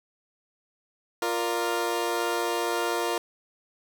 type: chord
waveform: 20% pulse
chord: Bb major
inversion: second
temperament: equal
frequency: 349.2 / 466.2 / 587.3 Hz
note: F4 / Bb4 / D5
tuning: 0 / 0 / 0 cents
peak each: -24 / -24 / -29 dBFS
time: 1.22-3.18 s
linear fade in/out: 2 ms
effects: none